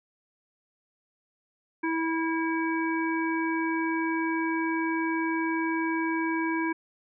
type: harmonic tone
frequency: 325.8 Hz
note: E4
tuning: 20 cents flat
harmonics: 1 / 3 / 5 / 7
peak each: -27 / -32 / -34 / -35 dBFS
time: 1.83-6.73 s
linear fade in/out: 10 ms
effects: none